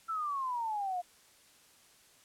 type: exponential sweep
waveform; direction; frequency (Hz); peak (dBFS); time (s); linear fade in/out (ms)
sine; down; 1350 to 698.5; -32; 0.08-1.02; 20
effects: white hiss -62 dBFS RMS until 2.24 s + low-pass 11000 Hz 12 dB/octave